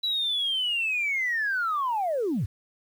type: linear sweep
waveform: sine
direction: down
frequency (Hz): 3951 to 74.4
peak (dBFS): -23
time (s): 0.03-2.46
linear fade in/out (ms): 10
effects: tanh soft clip ceiling -20 dBFS + 9-bit